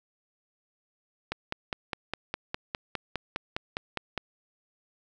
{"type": "click train", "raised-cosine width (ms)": 0.3, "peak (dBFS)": -14, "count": 15, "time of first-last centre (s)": [1.32, 4.177], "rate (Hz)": 4.9, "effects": []}